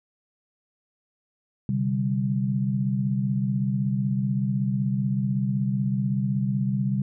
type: chord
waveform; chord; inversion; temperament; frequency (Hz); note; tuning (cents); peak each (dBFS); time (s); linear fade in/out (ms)
sine; C suspended second; none; equal; 130.81 / 146.83 / 196; C3 / D3 / G3; 0 / 0 / 0; -25 / -31 / -25; 1.69-7.02; 2
effects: none